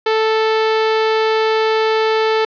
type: tone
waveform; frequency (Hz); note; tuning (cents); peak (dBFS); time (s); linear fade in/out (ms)
sawtooth; 440; A4; 0; -9; 0.06-2.45; 5
effects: resampled to 11025 Hz + 7-bit